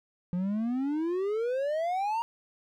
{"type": "exponential sweep", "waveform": "triangle", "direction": "up", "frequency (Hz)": [173.6, 944], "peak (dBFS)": -25, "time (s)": [0.33, 2.22], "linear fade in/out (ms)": 0, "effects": []}